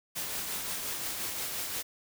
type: noise with tremolo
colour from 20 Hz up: white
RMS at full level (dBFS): -34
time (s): 0.15-1.83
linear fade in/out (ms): 20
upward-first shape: triangle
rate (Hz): 5.7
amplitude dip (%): 35
effects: none